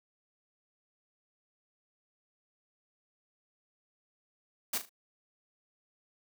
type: noise with echo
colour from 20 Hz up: white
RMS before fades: -32 dBFS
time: 4.73-4.78 s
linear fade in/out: 5 ms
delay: 38 ms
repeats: 3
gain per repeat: -10 dB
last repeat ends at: 4.894 s
effects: high-pass 150 Hz 12 dB/octave

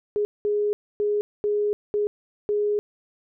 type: tone bursts at uneven times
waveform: sine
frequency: 415.3 Hz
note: G#4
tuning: in tune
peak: -20 dBFS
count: 6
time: 0.16-0.25 / 0.45-0.73 / 1-1.21 / 1.44-1.73 / 1.94-2.07 / 2.49-2.79 s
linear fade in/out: 0 ms
effects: none

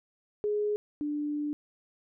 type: tone pair in turn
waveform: sine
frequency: 417.6 / 295.3 Hz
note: G#4 / D4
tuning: +10 / +10 cents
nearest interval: tritone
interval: 600 cents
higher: first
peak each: -26 / -29 dBFS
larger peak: first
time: 0.44-0.76 / 1.01-1.53 s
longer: second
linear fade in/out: 0 ms
effects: none

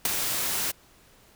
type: noise with ADSR envelope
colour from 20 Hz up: white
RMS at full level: -21 dBFS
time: 0.05-0.72 s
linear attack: 4 ms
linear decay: 14 ms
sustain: -7 dB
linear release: 17 ms
effects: pink hiss -57 dBFS RMS until 1.35 s

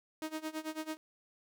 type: tone with tremolo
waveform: sawtooth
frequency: 313.2 Hz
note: D#4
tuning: 11 cents sharp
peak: -31 dBFS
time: 0.22-0.97 s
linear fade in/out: 0 ms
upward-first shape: sine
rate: 9.1 Hz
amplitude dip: 90%
effects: none

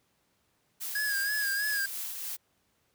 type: noise with tremolo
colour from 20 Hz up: blue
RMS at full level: -36 dBFS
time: 0.8-2.37 s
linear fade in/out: 20 ms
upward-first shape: sine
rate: 3.5 Hz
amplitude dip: 30%
type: tone with vibrato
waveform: square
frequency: 1650 Hz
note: G#6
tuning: 12 cents flat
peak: -29 dBFS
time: 0.95-1.86 s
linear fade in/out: 5 ms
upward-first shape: sine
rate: 3.1 Hz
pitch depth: 59 cents each way
effects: pink hiss -72 dBFS RMS until 2.94 s + high-pass 80 Hz 12 dB/octave

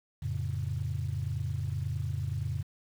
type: chord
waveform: sine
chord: F augmented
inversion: none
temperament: equal with one note detuned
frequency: 88.17 / 110 / 138.59 Hz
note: F2 / A2 / C#3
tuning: +17 / 0 / 0 cents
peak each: -34 dBFS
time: 0.22-2.63 s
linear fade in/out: 10 ms
effects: tanh soft clip ceiling -22 dBFS + 9-bit

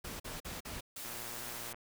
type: noise bursts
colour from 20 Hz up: pink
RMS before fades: -43 dBFS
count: 4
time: 0.04-0.809 s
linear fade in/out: 10 ms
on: 160 ms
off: 43 ms
type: noise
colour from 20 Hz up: white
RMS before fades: -44 dBFS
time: 0.96-1.73 s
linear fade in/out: 5 ms
type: click train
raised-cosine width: 0.5 ms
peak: -33 dBFS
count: 83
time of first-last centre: 1.05-1.745 s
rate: 118 Hz
effects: none

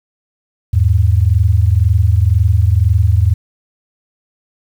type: tone pair together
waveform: sine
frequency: 81.86 / 103.83 Hz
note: E2 / G#2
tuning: -12 / 0 cents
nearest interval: major third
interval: 412 cents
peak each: -11 dBFS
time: 0.73-3.34 s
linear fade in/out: 10 ms
effects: 7-bit

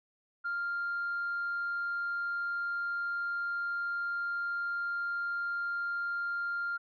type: tone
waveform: sine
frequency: 1396.9 Hz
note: F6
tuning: in tune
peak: -30 dBFS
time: 0.44-6.78 s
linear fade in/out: 20 ms
effects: tanh soft clip ceiling -28 dBFS

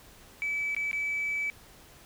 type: tone with dropouts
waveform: sine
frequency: 2300 Hz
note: D7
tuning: 37 cents flat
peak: -27 dBFS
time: 0.42-1.5 s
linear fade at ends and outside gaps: 0 ms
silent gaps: 0.748-0.765 / 0.913-0.93 s
effects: tanh soft clip ceiling -24 dBFS + pink hiss -54 dBFS RMS until 2.05 s

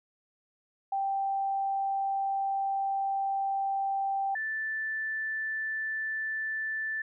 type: tone pair in turn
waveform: sine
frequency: 784 / 1760 Hz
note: G5 / A6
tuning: 0 / 0 cents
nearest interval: octave + major second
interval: 1400 cents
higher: second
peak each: -27 / -30 dBFS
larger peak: first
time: 0.92-4.35 / 4.35-7.02 s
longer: first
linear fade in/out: 5 ms
effects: none

